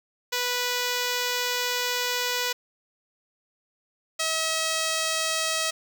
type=tone pair in turn; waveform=5% pulse; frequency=492 / 641.8 Hz; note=B4 / E5; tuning=-7 / -46 cents; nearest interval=perfect fourth; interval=461 cents; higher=second; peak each=-13 dBFS; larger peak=neither; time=0.32-2.53 / 4.19-5.71 s; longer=first; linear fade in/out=10 ms; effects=none